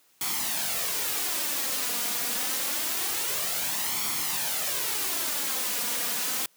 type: noise with flanger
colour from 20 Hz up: white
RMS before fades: -29 dBFS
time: 0.21-6.46 s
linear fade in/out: 2 ms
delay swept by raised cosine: 0.9 to 4.2 ms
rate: 0.26 Hz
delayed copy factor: +0.55
effects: white hiss -63 dBFS RMS until 6.56 s + high-pass 150 Hz 12 dB/octave